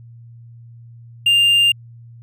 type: tone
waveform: triangle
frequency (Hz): 2800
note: F7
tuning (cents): +4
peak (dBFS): -9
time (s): 1.26-1.72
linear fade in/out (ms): 5
effects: added 117 Hz sine -38 dBFS peak until 2.22 s